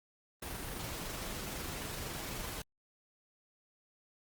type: noise with amplitude modulation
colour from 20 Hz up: pink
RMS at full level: -40 dBFS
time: 0.42-2.62 s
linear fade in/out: 5 ms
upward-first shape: sine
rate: 23.8 Hz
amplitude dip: 25%
effects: Opus 32 kbps